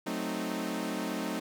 sawtooth chord, F# diminished seventh, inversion none, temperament equal with one note detuned, 185 / 220 / 261.6 / 309.7 Hz, F#3 / A3 / C4 / Eb4, 0 / 0 / 0 / -8 cents, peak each -35 / -33 / -34 / -33 dBFS, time 0.06-1.4 s, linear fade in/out 10 ms, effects none

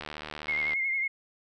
click train, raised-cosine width 0.3 ms, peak -21 dBFS, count 56, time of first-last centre 0.01-0.734 s, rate 76 Hz
sine tone with vibrato, 2137 Hz, C7, 36 cents sharp, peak -26 dBFS, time 0.48-1.08 s, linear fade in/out 10 ms, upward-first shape sine, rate 11 Hz, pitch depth 43 cents each way
effects none

